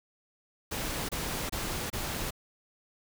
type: noise bursts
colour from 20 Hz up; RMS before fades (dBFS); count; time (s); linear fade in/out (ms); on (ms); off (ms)
pink; -34; 4; 0.71-2.308; 10; 380; 26
effects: none